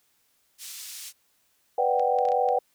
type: band-pass noise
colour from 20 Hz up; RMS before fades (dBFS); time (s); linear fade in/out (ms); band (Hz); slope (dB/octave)
pink; -40; 0.58-1.13; 50; 4400 to 14000; 12
type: chord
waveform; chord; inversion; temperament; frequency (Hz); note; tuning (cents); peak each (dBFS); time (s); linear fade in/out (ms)
sine; G major seventh; first; equal; 493.9 / 587.3 / 740 / 784; B4 / D5 / F#5 / G5; 0 / 0 / 0 / 0; -25 / -30 / -26 / -25; 1.78-2.59; 5
type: clicks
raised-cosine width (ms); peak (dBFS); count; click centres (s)
0.2; -26; 6; 1.996 / 2.187 / 2.253 / 2.287 / 2.319 / 2.488
effects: white hiss -68 dBFS RMS until 2.74 s